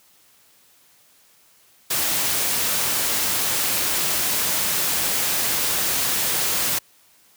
white noise, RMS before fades -22 dBFS, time 1.9-6.79 s, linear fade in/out 10 ms, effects white hiss -56 dBFS RMS until 7.36 s + high-pass 60 Hz 12 dB/octave

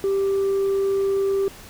sine tone, 392 Hz, G4, in tune, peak -16 dBFS, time 0.04-1.48 s, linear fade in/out 0 ms, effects tanh soft clip ceiling -17 dBFS + pink hiss -43 dBFS RMS until 1.69 s

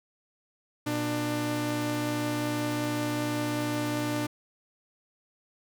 sawtooth tone pair together, 120.02 / 297.4 Hz, B2 / D4, -49 / +22 cents, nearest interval octave + major third, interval 1571 cents, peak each -29 / -25 dBFS, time 0.86-4.27 s, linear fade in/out 10 ms, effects none

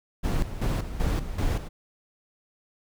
brown noise with tremolo, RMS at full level -24 dBFS, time 0.23-1.69 s, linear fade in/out 20 ms, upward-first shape square, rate 2.6 Hz, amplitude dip 70%, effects none

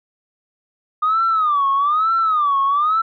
sine tone with vibrato, 1215 Hz, D#6, 42 cents flat, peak -13 dBFS, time 1.02-3.02 s, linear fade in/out 10 ms, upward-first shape sine, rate 1.1 Hz, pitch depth 180 cents each way, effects tanh soft clip ceiling -10 dBFS

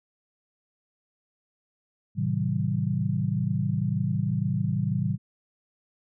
sine chord, A diminished seventh, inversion none, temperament just, 110 / 132 / 158.4 / 190.08 Hz, A2 / C3 / Eb3 / Gb3, 0 / +16 / +31 / +47 cents, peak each -29 dBFS, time 2.15-5.18 s, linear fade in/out 50 ms, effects none

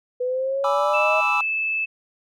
sine linear sweep, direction up, 493.9 to 635 Hz, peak -21 dBFS, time 0.2-1.21 s, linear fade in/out 10 ms
triangle chord, E dominant seventh, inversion first, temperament equal, 830.6 / 987.8 / 1174.7 / 1318.5 Hz, G#5 / B5 / D6 / E6, 0 / 0 / 0 / 0 cents, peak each -24 dBFS, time 0.64-1.41 s, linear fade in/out 2 ms
sine tone with pitch glide, 2637 to 2622 Hz, E7 to E7, 0 to -10 cents, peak -21 dBFS, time 0.93-1.86 s, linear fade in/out 20 ms, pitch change -10 cents, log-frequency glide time 1.06-1.54 s
effects none

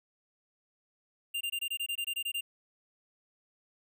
square tone bursts, 2794 Hz, F7, in tune, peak -32 dBFS, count 12, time 1.34-2.41 s, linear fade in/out 10 ms, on 69 ms, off 22 ms, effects none

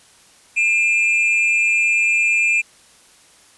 triangle tone pair together, 2403 / 2620 Hz, D7 / E7, +39 / -11 cents, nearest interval minor second, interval 150 cents, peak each -14 / -17 dBFS, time 0.56-2.62 s, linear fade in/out 20 ms, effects white hiss -50 dBFS RMS until 3.57 s + resampled to 24000 Hz

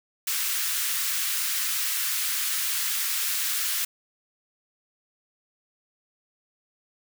white high-pass noise, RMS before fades -27 dBFS, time 0.27-3.85 s, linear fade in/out 5 ms, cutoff 1300 Hz, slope 24 dB/octave, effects none

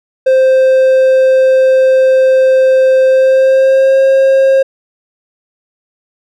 triangle tone with pitch glide, 523.3 to 536.2 Hz, C5 to C5, 0 to +42 cents, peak -3 dBFS, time 0.26-4.63 s, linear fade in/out 10 ms, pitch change +42 cents, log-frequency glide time 3.07-4 s, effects none

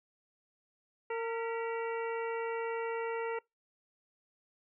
harmonic tone with a mistuned harmonic, 458.2 Hz, A#4, 30 cents flat, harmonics 1 / 2 / 3 / 4 / 5 / 6, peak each -34 / -40 / -44 / -46 / -48 / -50 dBFS, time 1.1-3.39 s, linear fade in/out 5 ms, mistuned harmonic 4, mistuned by +97 cents, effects noise-tail reverb RT60 0.2 s tail -25 dB re dry

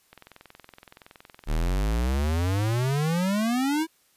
click train, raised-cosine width 0.3 ms, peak -29 dBFS, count 34, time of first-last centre 0.13-1.672 s, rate 21.4 Hz
square exponential sweep, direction up, 36.21 to 330 Hz, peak -23 dBFS, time 1.46-3.87 s, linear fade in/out 50 ms
effects white hiss -64 dBFS RMS until 4.16 s + resampled to 32000 Hz

